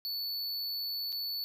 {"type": "tone with dropouts", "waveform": "square", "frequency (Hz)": 4455, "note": "C#8", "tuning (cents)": 8, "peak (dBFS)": -34, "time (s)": [0.05, 1.44], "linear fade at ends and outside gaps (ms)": 0, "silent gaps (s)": [1.121, 1.126], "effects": []}